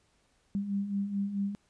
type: beating tone pair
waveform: sine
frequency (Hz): 196 / 200.6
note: G3 / G3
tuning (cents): 0 / +40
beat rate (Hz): 4.6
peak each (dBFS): -37 / -30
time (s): 0.55-1.55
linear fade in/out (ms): 0
effects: pink hiss -70 dBFS RMS until 1.69 s + resampled to 22050 Hz